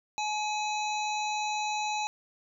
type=harmonic tone with a mistuned harmonic; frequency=847 Hz; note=G#5; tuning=34 cents sharp; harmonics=1 / 3 / 5 / 7 / 8; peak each=-30 / -36 / -38 / -43 / -43 dBFS; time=0.18-2.07 s; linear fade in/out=0 ms; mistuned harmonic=5; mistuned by=-110 cents; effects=none